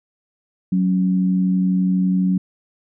sine tone pair together, 185.13 / 277.2 Hz, F#3 / C#4, +1 / 0 cents, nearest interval perfect fifth, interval 699 cents, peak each -15 / -25 dBFS, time 0.72-2.38 s, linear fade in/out 5 ms, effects none

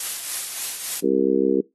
blue noise with tremolo, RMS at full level -24 dBFS, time 0-1 s, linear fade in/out 2 ms, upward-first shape triangle, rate 3.5 Hz, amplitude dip 50%
harmonic tone, 66.4 Hz, C2, 26 cents sharp, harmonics 3 / 4 / 5 / 6 / 7, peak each -28 / -23 / -22 / -22 / -22 dBFS, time 1.03-1.61 s, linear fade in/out 10 ms
effects noise-tail reverb RT60 0.2 s tail -19 dB re dry + AAC 32 kbps

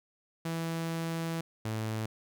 sawtooth tone pair in turn, 164.81 / 110 Hz, E3 / A2, 0 / 0 cents, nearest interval perfect fifth, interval 700 cents, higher first, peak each -28 / -28 dBFS, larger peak neither, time 0.45-1.41 / 1.65-2.06 s, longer first, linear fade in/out 5 ms, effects none

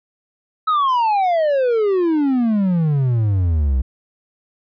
triangle exponential sweep, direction down, 1302 to 61.74 Hz, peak -12 dBFS, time 0.67-3.82 s, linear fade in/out 10 ms, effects resampled to 11025 Hz

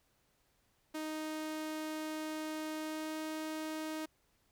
sawtooth tone with pitch glide, 311.1 to 312.9 Hz, D#4 to D#4, 0 to +10 cents, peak -34 dBFS, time 0.94-4.06 s, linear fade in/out 10 ms, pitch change +10 cents, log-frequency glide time 2.77-3.19 s, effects pink hiss -74 dBFS RMS until 4.51 s

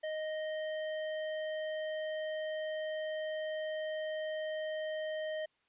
square tone, 622.3 Hz, D#5, in tune, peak -36 dBFS, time 0.03-5.46 s, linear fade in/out 10 ms, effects white hiss -75 dBFS RMS until 5.68 s + resampled to 8000 Hz

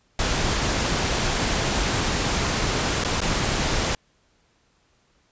pink noise with dropouts, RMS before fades -23 dBFS, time 0.19-3.95 s, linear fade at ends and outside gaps 2 ms, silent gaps 3.039-3.047 / 3.205-3.215 s, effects pink hiss -64 dBFS RMS until 5.31 s + resampled to 16000 Hz

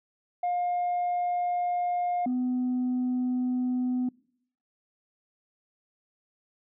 sine tone pair in turn, 710 / 251 Hz, F5 / B3, +28 / +28 cents, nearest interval octave + tritone, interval 1800 cents, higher first, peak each -23 dBFS, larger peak neither, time 0.43-2.26 / 2.26-4.09 s, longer neither, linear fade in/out 5 ms, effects noise-tail reverb RT60 0.7 s tail -25 dB re dry + tanh soft clip ceiling -23 dBFS

